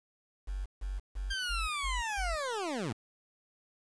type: tone bursts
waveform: sine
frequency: 47.57 Hz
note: F#1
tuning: 49 cents sharp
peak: -33 dBFS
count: 6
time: 0.47-2.36 s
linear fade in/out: 20 ms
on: 190 ms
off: 150 ms
type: linear sweep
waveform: 20% pulse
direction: down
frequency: 1602 to 92.5 Hz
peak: -28 dBFS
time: 1.3-2.93 s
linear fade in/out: 10 ms
effects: resampled to 22050 Hz + 9-bit